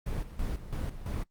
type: noise with tremolo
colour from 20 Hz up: brown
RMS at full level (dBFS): -32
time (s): 0.06-1.24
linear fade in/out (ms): 5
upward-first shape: square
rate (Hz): 3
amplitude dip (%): 70
effects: noise-tail reverb RT60 0.1 s tail -19 dB re dry + Opus 24 kbps